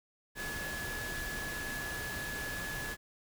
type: tone in noise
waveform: sine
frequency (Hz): 1700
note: G#6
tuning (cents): +40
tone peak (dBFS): -39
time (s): 0.35-2.97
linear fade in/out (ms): 50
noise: pink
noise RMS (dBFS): -41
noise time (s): 0.35-2.97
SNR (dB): -1
effects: none